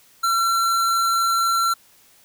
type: tone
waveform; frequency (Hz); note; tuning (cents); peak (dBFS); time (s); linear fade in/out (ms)
square; 1356; E6; +49; -18; 0.23-1.74; 10
effects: white hiss -54 dBFS RMS until 2.24 s